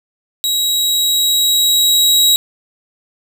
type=tone with level ramp; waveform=sawtooth; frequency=3843 Hz; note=B7; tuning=48 cents flat; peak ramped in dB=-11 to -5 dBFS; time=0.44-2.36 s; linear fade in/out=0 ms; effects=none